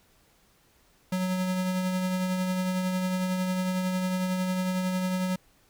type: tone with tremolo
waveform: square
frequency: 184.6 Hz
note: F#3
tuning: 4 cents flat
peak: -25 dBFS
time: 1.12-5.36 s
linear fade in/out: 5 ms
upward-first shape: triangle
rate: 11 Hz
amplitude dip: 35%
effects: pink hiss -63 dBFS RMS until 5.69 s